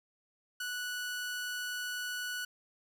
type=tone; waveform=sawtooth; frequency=1476 Hz; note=F#6; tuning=5 cents flat; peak=-32 dBFS; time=0.6-2.45 s; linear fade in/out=5 ms; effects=none